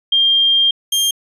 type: tone pair in turn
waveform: sine / sawtooth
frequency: 3199 / 3199 Hz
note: G7 / G7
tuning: +34 / +34 cents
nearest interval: unison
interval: 0 cents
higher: neither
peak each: -10 dBFS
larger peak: neither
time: 0.12-0.71 / 0.92-1.11 s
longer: first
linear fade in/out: 5 ms
effects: resampled to 32000 Hz